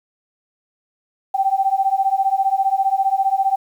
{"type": "beating tone pair", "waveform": "sine", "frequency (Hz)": [770, 785], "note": ["G5", "G5"], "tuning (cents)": [-31, 2], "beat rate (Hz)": 15, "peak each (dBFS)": -18, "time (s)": [1.34, 3.56], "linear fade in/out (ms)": 10, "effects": ["8-bit"]}